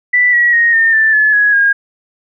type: tone with pitch steps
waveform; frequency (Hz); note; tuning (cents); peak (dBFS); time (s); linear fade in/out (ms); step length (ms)
sine; 1975.5 / 1921.5 / 1868.9 / 1817.8 / 1768.1 / 1719.8 / 1672.7 / 1627; B6 / B6 / A#6 / A#6 / A6 / A6 / G#6 / G#6; 0 / -48 / +4 / -44 / +8 / -40 / +12 / -36; -7; 0.13-1.73; 10; 200
effects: none